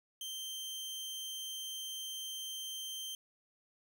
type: tone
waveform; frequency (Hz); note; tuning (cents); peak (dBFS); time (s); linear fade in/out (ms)
sawtooth; 3136; G7; 0; -37; 0.21-3.15; 2
effects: none